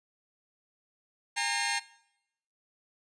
15% pulse tone cluster, 812 / 918 / 2124 / 2703 Hz, G#5 / A#5 / C7 / E7, -39 / -27 / +25 / +43 cents, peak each -27 / -26 / -27 / -34 dBFS, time 1.36-1.8 s, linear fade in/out 20 ms, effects noise-tail reverb RT60 0.8 s tail -20 dB re dry + resampled to 22050 Hz

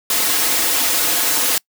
white noise with comb filter, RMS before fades -17 dBFS, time 0.1-1.58 s, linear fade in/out 2 ms, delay 5.1 ms, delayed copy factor -0.95, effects noise-tail reverb RT60 0.1 s tail -26 dB re dry + high-pass 200 Hz 12 dB/octave

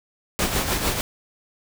pink noise with tremolo, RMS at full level -21 dBFS, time 0.39-1.01 s, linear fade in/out 0 ms, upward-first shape triangle, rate 6.7 Hz, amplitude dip 60%, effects none

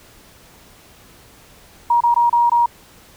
sine tone with dropouts, 948 Hz, A#5, 29 cents sharp, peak -11 dBFS, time 1.9-2.66 s, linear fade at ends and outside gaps 5 ms, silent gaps 2.006-2.035 / 2.143-2.161 / 2.297-2.327 / 2.497-2.517 s, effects pink hiss -47 dBFS RMS until 3.16 s

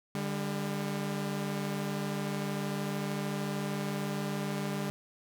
sawtooth tone pair together, 146.83 / 200.1 Hz, D3 / G3, 0 / +36 cents, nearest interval perfect fourth, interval 536 cents, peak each -32 / -30 dBFS, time 0.15-4.9 s, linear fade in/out 0 ms, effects none

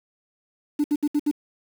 sine tone bursts, 294.5 Hz, D4, 5 cents sharp, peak -16 dBFS, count 5, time 0.79-1.314 s, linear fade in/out 10 ms, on 52 ms, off 66 ms, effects tanh soft clip ceiling -16 dBFS + 7-bit

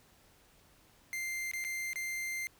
45% pulse tone with dropouts, 2093 Hz, C7, in tune, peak -35 dBFS, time 1.13-2.47 s, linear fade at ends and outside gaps 0 ms, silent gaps 1.514-1.535 / 1.641-1.648 / 1.932-1.958 s, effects pink hiss -64 dBFS RMS until 2.59 s

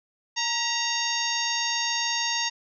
harmonic tone with a mistuned harmonic, 927 Hz, A#5, 10 cents flat, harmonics 1 / 2 / 3 / 4 / 5 / 6 / 7, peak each -32 / -32 / -32 / -32 / -32 / -32 / -32 dBFS, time 0.36-2.5 s, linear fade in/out 20 ms, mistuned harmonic 2, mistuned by +57 cents, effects none

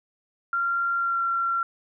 sine tone with pitch glide, 1382 to 1366.9 Hz, F6 to F6, -19 to -38 cents, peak -22 dBFS, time 0.53-1.63 s, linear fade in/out 2 ms, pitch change -19 cents, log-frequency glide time 0.97-1.22 s, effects none

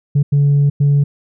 sine tone bursts at uneven times, 142.8 Hz, D3, 48 cents flat, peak -7 dBFS, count 3, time 0.15-0.23 / 0.32-0.7 / 0.8-1.04 s, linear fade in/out 10 ms, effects tanh soft clip ceiling -7 dBFS

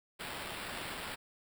white noise with sample-and-hold, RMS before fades -42 dBFS, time 0.19-1.16 s, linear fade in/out 20 ms, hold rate 6300 Hz, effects none

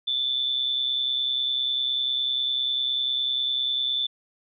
sine tone with amplitude modulation, 3513 Hz, A7, 3 cents flat, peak -20 dBFS, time 0.07-4.07 s, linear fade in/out 10 ms, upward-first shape sine, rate 130 Hz, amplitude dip 60%, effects none

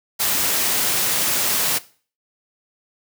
white noise, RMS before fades -20 dBFS, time 0.19-1.79 s, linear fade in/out 20 ms, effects noise-tail reverb RT60 0.4 s tail -18 dB re dry + high-pass 100 Hz 12 dB/octave

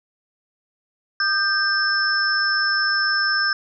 sine tone cluster, 1213 / 1574 / 5280 Hz, D#6 / G6 / E8, -44 / +7 / +2 cents, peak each -27 / -19 / -23 dBFS, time 1.2-3.53 s, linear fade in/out 2 ms, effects none

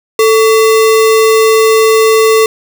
sine tone with sample-and-hold, 441.6 Hz, A4, 6 cents sharp, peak -4 dBFS, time 0.19-2.46 s, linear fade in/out 2 ms, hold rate 1575 Hz, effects none

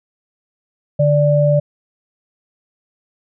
sine tone pair together, 146.83 / 586.8 Hz, D3 / D5, 0 / -2 cents, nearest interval 2 octaves, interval 2398 cents, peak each -13 dBFS, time 0.99-1.6 s, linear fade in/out 10 ms, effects none

